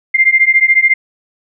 sine beating tone pair, 2093 / 2107 Hz, C7 / C7, 0 / +12 cents, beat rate 14 Hz, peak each -10 dBFS, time 0.14-0.94 s, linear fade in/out 10 ms, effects none

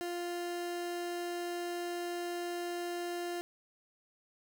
30% pulse tone, 349.2 Hz, F4, in tune, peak -33 dBFS, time 0.01-3.41 s, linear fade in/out 0 ms, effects none

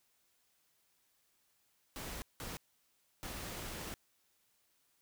pink noise bursts at uneven times, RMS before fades -44 dBFS, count 3, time 1.96-2.22 / 2.4-2.57 / 3.23-3.94 s, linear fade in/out 0 ms, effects white hiss -75 dBFS RMS until 5.01 s

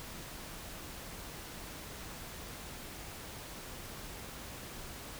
silence, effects pink hiss -46 dBFS RMS until 5.19 s

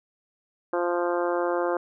harmonic tone, 174.61 Hz, F3, in tune, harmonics 2 / 3 / 4 / 5 / 6 / 7 / 8 / 9, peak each -27 / -27 / -32 / -34 / -34 / -36 / -38 / -40 dBFS, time 0.73-1.77 s, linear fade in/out 2 ms, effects none

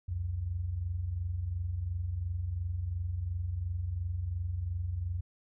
sine tone pair together, 66.85 / 89.7 Hz, C2 / F2, +38 / +47 cents, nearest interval perfect fourth, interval 509 cents, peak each -39 / -32 dBFS, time 0.08-5.21 s, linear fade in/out 10 ms, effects none

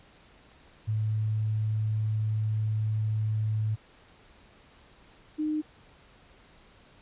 sine tone pair in turn, 108.3 / 306.3 Hz, A2 / D#4, -27 / -27 cents, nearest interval octave + tritone, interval 1800 cents, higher second, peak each -25 / -26 dBFS, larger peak first, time 0.87-3.76 / 5.38-5.62 s, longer first, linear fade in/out 20 ms, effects pink hiss -57 dBFS RMS until 7.01 s + resampled to 8000 Hz

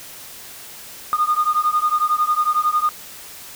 sine beating tone pair, 1219 / 1230 Hz, D#6 / D#6, -36 / -20 cents, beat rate 11 Hz, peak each -18 dBFS, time 1.13-2.89 s, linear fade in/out 0 ms, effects tanh soft clip ceiling -9 dBFS + white hiss -38 dBFS RMS until 3.55 s

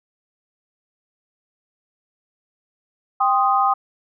sine chord, C minor, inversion second, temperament equal with one note detuned, 789.4 / 1046.5 / 1244.5 Hz, G5 / C6 / Eb6, +12 / 0 / 0 cents, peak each -18 / -22 / -18 dBFS, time 3.2-3.74 s, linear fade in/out 10 ms, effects none

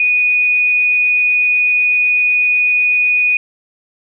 sine tone, 2473 Hz, D#7, 11 cents flat, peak -10 dBFS, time 0-3.37 s, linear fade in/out 2 ms, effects none

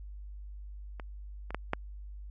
clicks, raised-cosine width 0.5 ms, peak -26 / -25 / -17 / -13 dBFS, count 4, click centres 0.998 / 1.506 / 1.546 / 1.734 s, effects added 50 Hz sine -41 dBFS peak until 2.3 s + MP3 48 kbps

